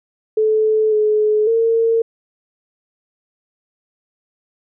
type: tone with pitch steps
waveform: sine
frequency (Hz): 434.2 / 426.2 / 455.7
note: A4 / G#4 / A#4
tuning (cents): -23 / +45 / -39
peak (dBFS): -12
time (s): 0.37-2.02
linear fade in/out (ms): 5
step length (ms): 550
effects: none